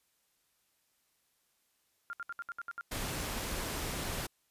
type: tone bursts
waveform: sine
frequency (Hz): 1396.9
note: F6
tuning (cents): 0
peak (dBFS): -37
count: 8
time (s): 2.1-2.81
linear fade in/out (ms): 0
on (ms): 31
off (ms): 66
type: noise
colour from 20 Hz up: pink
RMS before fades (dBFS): -37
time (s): 2.91-4.27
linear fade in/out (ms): 10
effects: white hiss -75 dBFS RMS until 4.5 s + resampled to 32000 Hz